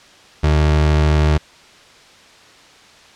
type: tone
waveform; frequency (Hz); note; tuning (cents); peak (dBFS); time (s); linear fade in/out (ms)
30% pulse; 76.1; D#2; -38; -9; 0.43-1.38; 10
effects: white hiss -45 dBFS RMS until 3.15 s + low-pass 5000 Hz 12 dB/octave